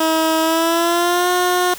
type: tone with pitch glide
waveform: 15% pulse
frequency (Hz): 320.3 to 359.5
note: E4 to F#4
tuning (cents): -50 to -50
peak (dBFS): -8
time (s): 0-1.74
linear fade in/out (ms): 5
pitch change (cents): +200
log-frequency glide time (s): 0.41-1.3
effects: white hiss -34 dBFS RMS until 1.78 s